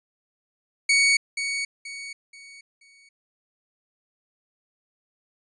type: tone with echo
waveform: sawtooth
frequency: 2235 Hz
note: C#7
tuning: 14 cents sharp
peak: -13 dBFS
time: 0.89-1.17 s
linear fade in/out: 5 ms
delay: 480 ms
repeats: 4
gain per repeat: -9 dB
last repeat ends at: 3.09 s
effects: resampled to 22050 Hz